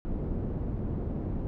pink low-pass noise, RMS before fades -32 dBFS, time 0.05-1.47 s, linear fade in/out 0 ms, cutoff 350 Hz, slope 12 dB/octave, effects none

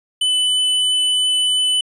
square tone, 3001 Hz, F#7, 24 cents sharp, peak -15 dBFS, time 0.21-1.81 s, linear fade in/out 5 ms, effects resampled to 22050 Hz

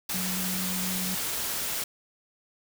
sine tone in noise, 184.9 Hz, F#3, 1 cent flat, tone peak -32 dBFS, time 0.14-1.15 s, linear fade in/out 5 ms, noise white, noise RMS -31 dBFS, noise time 0.09-1.84 s, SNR -4 dB, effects none

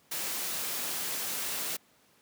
white noise, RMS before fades -34 dBFS, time 0.11-1.77 s, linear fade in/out 10 ms, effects pink hiss -64 dBFS RMS until 2.21 s + high-pass 150 Hz 12 dB/octave

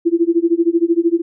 sine tone with tremolo, 337.6 Hz, E4, 41 cents sharp, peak -8 dBFS, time 0.05-1.22 s, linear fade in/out 20 ms, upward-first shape sine, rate 13 Hz, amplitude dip 95%, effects none

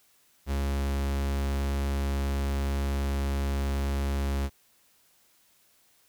45% pulse tone, 69.3 Hz, C#2, in tune, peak -26 dBFS, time 0.46-4.5 s, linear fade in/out 50 ms, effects white hiss -64 dBFS RMS until 6.08 s

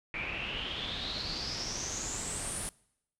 pink noise with low-pass filter sweep, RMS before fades -37 dBFS, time 0.14-2.69 s, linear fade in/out 0 ms, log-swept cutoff 2300 to 10000 Hz, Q 9.1, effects noise-tail reverb RT60 0.8 s tail -24 dB re dry

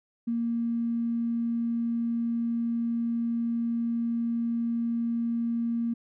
triangle tone with tanh clipping, 233.1 Hz, A#3, in tune, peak -25 dBFS, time 0.27-5.94 s, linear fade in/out 10 ms, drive 3 dB, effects none

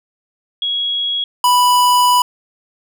sine / square tone pair in turn, 3322 / 987.6 Hz, G#7 / B5, 0 / 0 cents, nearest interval octave + major sixth, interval 2100 cents, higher first, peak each -16 / -10 dBFS, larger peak second, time 0.62-1.24 / 1.44-2.22 s, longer second, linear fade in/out 2 ms, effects none

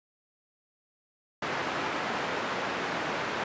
white band-pass noise, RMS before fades -32 dBFS, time 1.42-3.44 s, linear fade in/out 5 ms, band 170 to 1600 Hz, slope 12 dB/octave, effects resampled to 16000 Hz

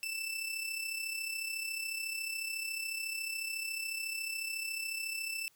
sawtooth tone with amplitude modulation, 2654 Hz, E7, 11 cents sharp, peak -30 dBFS, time 0.03-5.48 s, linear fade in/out 0 ms, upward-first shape sine, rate 34 Hz, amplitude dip 55%, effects white hiss -68 dBFS RMS until 5.55 s

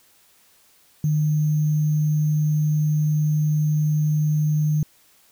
sine tone with sample-and-hold, 151.9 Hz, D#3, 41 cents flat, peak -17 dBFS, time 1.04-4.83 s, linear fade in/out 2 ms, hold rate 6300 Hz, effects white hiss -57 dBFS RMS until 5.31 s

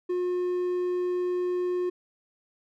triangle tone, 359.1 Hz, F4, 48 cents sharp, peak -23 dBFS, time 0.09-1.9 s, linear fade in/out 10 ms, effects none

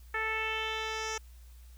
10% pulse tone with low-pass filter sweep, 440 Hz, A4, in tune, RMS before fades -34 dBFS, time 0.14-1.18 s, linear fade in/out 5 ms, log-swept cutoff 1900 to 6000 Hz, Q 3.3, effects added 60 Hz sine -49 dBFS peak until 1.77 s + white hiss -64 dBFS RMS until 1.77 s

